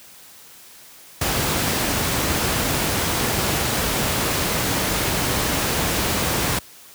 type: noise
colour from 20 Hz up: pink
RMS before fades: -21 dBFS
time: 1.21-6.59 s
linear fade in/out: 5 ms
effects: white hiss -45 dBFS RMS until 6.94 s + high-pass 60 Hz 12 dB/octave